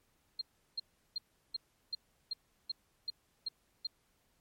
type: tone bursts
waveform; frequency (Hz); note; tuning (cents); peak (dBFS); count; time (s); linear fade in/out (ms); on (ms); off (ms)
sine; 4197; C8; +5; -33; 10; 0.39-3.87; 5; 24; 360
effects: pink hiss -74 dBFS RMS until 4.4 s + MP3 64 kbps